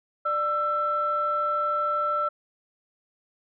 sine tone pair together, 594 / 1333.5 Hz, D5 / E6, +20 / +20 cents, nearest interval octave + major second, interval 1400 cents, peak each -29 / -23 dBFS, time 0.25-2.29 s, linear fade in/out 10 ms, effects tanh soft clip ceiling -15 dBFS

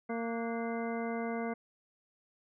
harmonic tone with a mistuned harmonic, 230.5 Hz, A#3, 19 cents flat, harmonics 1 / 2 / 3 / 4 / 5 / 6 / 7 / 9, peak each -36 / -38 / -40 / -48 / -47 / -48 / -53 / -46 dBFS, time 0.09-1.54 s, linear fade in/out 10 ms, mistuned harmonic 6, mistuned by +96 cents, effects none

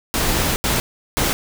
pink noise bursts at uneven times, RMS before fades -19 dBFS, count 3, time 0.14-0.56 / 0.64-0.8 / 1.17-1.33 s, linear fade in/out 0 ms, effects none

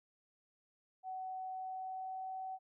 sine tone with pitch glide, 751 to 756.7 Hz, F#5 to F#5, +26 to +39 cents, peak -40 dBFS, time 1.03-2.59 s, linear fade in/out 50 ms, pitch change +13 cents, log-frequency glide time 1.52-2.36 s, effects none

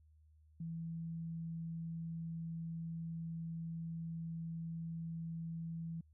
sine tone, 164.81 Hz, E3, in tune, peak -40 dBFS, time 0.6-6.01 s, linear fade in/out 5 ms, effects added 77 Hz sine -63 dBFS peak until 6.13 s

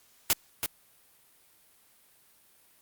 white noise with echo, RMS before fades -23 dBFS, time 0.3-0.33 s, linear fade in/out 0 ms, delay 330 ms, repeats 1, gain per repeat -6 dB, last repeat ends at 0.66 s, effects white hiss -62 dBFS RMS until 2.81 s + Opus 48 kbps

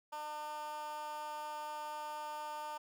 15% pulse tone with high-pass filter, 301.4 Hz, D4, 45 cents sharp, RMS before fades -43 dBFS, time 0.12-2.78 s, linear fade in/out 10 ms, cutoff 830 Hz, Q 3.5, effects none

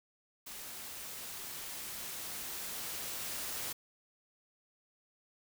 white noise with level ramp, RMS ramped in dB -46 to -39 dBFS, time 0.46-3.73 s, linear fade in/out 10 ms, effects none

